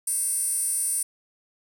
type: tone with high-pass filter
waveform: 15% pulse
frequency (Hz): 527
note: C5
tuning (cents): +12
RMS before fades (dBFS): -26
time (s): 0.07-1.03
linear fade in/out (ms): 5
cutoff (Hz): 9500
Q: 9.6
effects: none

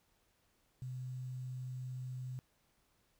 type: tone with quantisation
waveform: sine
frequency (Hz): 127.6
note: C3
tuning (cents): -43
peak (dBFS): -40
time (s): 0.82-2.39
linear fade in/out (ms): 0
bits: 11
effects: pink hiss -75 dBFS RMS until 3.19 s

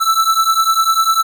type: beating tone pair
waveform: square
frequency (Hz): 1318.5 / 1328.5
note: E6 / E6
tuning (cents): 0 / +13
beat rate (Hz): 10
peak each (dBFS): -15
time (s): 0-1.23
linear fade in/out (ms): 20
effects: none

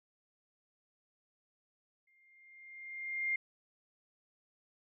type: tone with exponential growth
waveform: sine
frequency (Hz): 2113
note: C7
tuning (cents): +16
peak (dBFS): -29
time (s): 2.07-3.36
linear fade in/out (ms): 5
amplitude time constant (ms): 280
effects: none

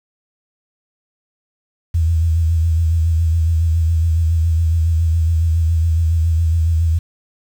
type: tone with vibrato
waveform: sine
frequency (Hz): 82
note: E2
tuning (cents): -9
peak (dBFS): -12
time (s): 1.94-6.99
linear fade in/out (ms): 10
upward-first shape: sine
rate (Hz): 7.2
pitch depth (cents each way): 50
effects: 7-bit

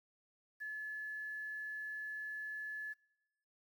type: tone with quantisation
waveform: sine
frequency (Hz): 1717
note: A6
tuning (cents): -43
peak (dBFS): -40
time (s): 0.6-2.94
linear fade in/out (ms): 20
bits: 11
effects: noise-tail reverb RT60 0.9 s tail -22 dB re dry

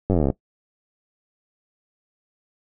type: slowing click train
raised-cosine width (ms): 2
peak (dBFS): -7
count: 17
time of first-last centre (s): 0.1-0.302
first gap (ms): 10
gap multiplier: 1.03
effects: noise-tail reverb RT60 0.1 s tail -18 dB re dry

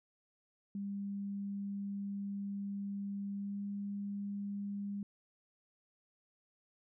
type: tone with pitch glide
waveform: sine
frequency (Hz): 200 to 201.5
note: G3 to G3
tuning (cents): +35 to +48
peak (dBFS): -37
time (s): 0.75-5.03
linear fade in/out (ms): 2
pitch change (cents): +13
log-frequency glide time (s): 3.36-3.63
effects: none

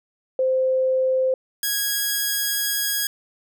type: tone pair in turn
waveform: sine / 5% pulse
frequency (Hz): 520 / 1650.9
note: C5 / G#6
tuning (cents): -11 / -11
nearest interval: octave + minor sixth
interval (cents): 2000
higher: second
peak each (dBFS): -17 / -10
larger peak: second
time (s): 0.39-1.34 / 1.63-3.07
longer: second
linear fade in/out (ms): 2
effects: none

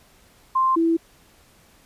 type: tone pair in turn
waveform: sine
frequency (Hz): 1050 / 330.7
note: C6 / E4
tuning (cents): +6 / +6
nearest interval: octave + minor sixth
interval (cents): 2000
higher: first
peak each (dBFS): -16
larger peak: neither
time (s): 0.55-0.76 / 0.76-0.97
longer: neither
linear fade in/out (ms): 10
effects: pink hiss -55 dBFS RMS until 1.85 s + resampled to 32000 Hz

